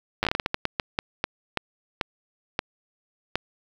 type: slowing click train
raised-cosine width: 0.3 ms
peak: -7 dBFS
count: 18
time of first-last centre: 0.23-3.356 s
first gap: 9 ms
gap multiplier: 1.32
effects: 7-bit